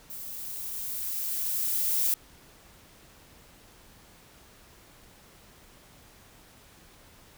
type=noise with level ramp; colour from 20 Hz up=violet; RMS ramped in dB=-40 to -25 dBFS; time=0.1-2.14 s; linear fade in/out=2 ms; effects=pink hiss -55 dBFS RMS until 7.37 s